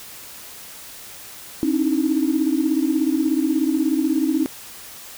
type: tone cluster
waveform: sine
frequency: 267.4 / 304.2 / 320.7 Hz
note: C4 / D#4 / E4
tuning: +38 / -39 / -48 cents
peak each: -21 dBFS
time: 1.63-4.46 s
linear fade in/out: 0 ms
effects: tanh soft clip ceiling -7 dBFS + white hiss -39 dBFS RMS until 5.17 s